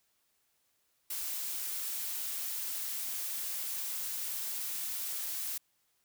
blue noise, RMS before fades -37 dBFS, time 1.1-5.58 s, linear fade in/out 5 ms, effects white hiss -75 dBFS RMS until 6.04 s

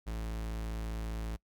45% pulse tone, 55 Hz, A1, in tune, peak -35 dBFS, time 0.06-1.37 s, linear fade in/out 20 ms, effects noise-tail reverb RT60 0.1 s tail -24 dB re dry

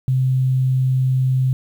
sine tone, 130 Hz, C3, 11 cents flat, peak -14 dBFS, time 0.08-1.53 s, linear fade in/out 0 ms, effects 8-bit

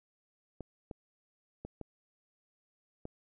clicks, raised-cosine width 2 ms, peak -28 dBFS, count 5, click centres 0.607 / 0.912 / 1.65 / 1.813 / 3.054 s, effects none

